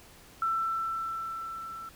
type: tone with level ramp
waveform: sine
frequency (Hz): 1335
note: E6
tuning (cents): +22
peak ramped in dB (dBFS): -25 to -39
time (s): 0.42-1.89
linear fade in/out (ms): 2
effects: pink hiss -54 dBFS RMS until 1.95 s